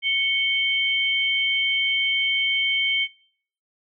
sine tone pair together, 2217 / 3123 Hz, C#7 / G7, 0 / -7 cents, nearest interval tritone, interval 593 cents, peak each -22 dBFS, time 0.02-3.08 s, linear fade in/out 50 ms, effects noise-tail reverb RT60 0.6 s tail -24 dB re dry

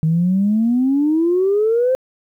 sine exponential sweep, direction up, 155 to 527 Hz, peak -12 dBFS, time 0.03-1.95 s, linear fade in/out 0 ms, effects tanh soft clip ceiling -8 dBFS + 9-bit

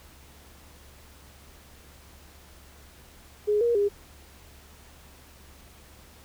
sine tone with pitch steps, 417.8 / 472.6 / 406.3 Hz, G#4 / A#4 / G#4, +10 / +24 / -38 cents, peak -20 dBFS, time 3.47-3.89 s, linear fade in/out 20 ms, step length 140 ms, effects added 71 Hz sine -53 dBFS peak until 6.24 s + pink hiss -53 dBFS RMS until 6.24 s

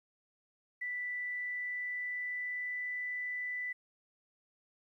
sine tone with pitch glide, 1975.5 to 1986.9 Hz, B6 to B6, 0 to +10 cents, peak -35 dBFS, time 0.81-3.73 s, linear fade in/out 10 ms, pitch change +10 cents, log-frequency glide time 1.05-2.89 s, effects 12-bit

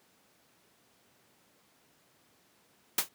white noise with exponential decay, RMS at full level -21 dBFS, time 2.98-3.09 s, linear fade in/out 5 ms, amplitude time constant 23 ms, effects pink hiss -66 dBFS RMS until 3.14 s + high-pass 150 Hz 12 dB/octave

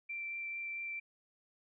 sine tone with vibrato, 2349 Hz, D7, in tune, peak -38 dBFS, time 0.09-1 s, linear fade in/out 10 ms, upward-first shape triangle, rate 4.5 Hz, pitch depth 8 cents each way, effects none

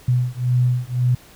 sine beating tone pair, 123.47 / 125.37 Hz, B2 / B2, 0 / +26 cents, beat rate 1.9 Hz, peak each -19 dBFS, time 0.08-1.15 s, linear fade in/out 5 ms, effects pink hiss -47 dBFS RMS until 1.35 s

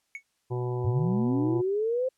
triangle tone with exponential decay, 2217 Hz, C#7, in tune, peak -29 dBFS, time 0.15-0.23 s, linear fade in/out 1 ms, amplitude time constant 17 ms
harmonic tone, 123.47 Hz, B2, in tune, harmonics 1 / 3 / 4 / 5 / 6 / 7 / 8, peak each -29 / -32 / -41 / -48 / -44 / -43 / -44 dBFS, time 0.5-1.62 s, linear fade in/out 20 ms
sine linear sweep, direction up, 92.5 to 527 Hz, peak -24 dBFS, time 0.84-2.09 s, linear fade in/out 10 ms
effects white hiss -74 dBFS RMS until 2.17 s + low-pass 10000 Hz 12 dB/octave

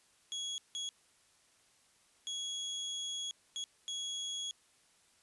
30% pulse tone bursts at uneven times, 3333 Hz, G#7, 5 cents sharp, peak -34 dBFS, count 5, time 0.32-0.58 / 0.75-0.89 / 2.27-3.31 / 3.56-3.64 / 3.88-4.51 s, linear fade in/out 0 ms, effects white hiss -68 dBFS RMS until 5.22 s + resampled to 24000 Hz

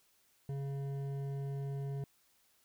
triangle tone with hard clipping, 138.59 Hz, C#3, in tune, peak -38 dBFS, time 0.49-2.04 s, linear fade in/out 2 ms, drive 13 dB, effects white hiss -71 dBFS RMS until 2.64 s

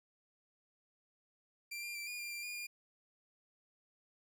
sawtooth tone with pitch steps, 2365 / 2400 / 2345 / 2435 / 2390 / 2372 / 2430 / 2411 Hz, D7 / D7 / D7 / D#7 / D7 / D7 / D#7 / D7, +12 / +37 / -3 / -38 / +30 / +17 / -42 / +45 cents, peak -38 dBFS, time 1.71-2.67 s, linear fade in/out 10 ms, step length 120 ms, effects none

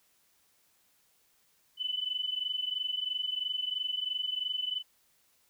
sine tone pair together, 2986 / 3009 Hz, F#7 / F#7, +15 / +28 cents, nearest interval unison, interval 13 cents, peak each -35 / -33 dBFS, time 1.77-4.83 s, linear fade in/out 50 ms, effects white hiss -69 dBFS RMS until 5.49 s

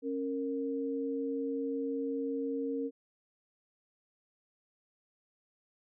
sine tone pair together, 274 / 462.7 Hz, C#4 / A#4, -20 / -13 cents, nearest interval major sixth, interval 907 cents, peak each -34 / -35 dBFS, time 0.02-2.91 s, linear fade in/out 50 ms, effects none

